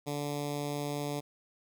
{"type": "tone with notch filter", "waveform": "10% pulse", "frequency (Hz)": 145.3, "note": "D3", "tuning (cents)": -18, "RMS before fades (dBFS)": -35, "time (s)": [0.06, 1.21], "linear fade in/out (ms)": 20, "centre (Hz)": 1600, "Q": 0.85, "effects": []}